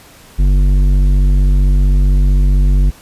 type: tone with tanh clipping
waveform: sine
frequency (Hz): 47.78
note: G1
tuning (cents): -44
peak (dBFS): -9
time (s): 0.38-2.91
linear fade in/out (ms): 20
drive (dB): 11
effects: pink hiss -41 dBFS RMS until 3.01 s + resampled to 32000 Hz